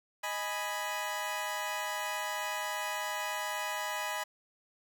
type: chord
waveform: 20% pulse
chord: G# minor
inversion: second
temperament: equal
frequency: 622.3 / 830.6 / 987.8 Hz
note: D#5 / G#5 / B5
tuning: 0 / 0 / 0 cents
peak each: -35 / -33 / -32 dBFS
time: 0.23-4.24 s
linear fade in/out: 10 ms
effects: none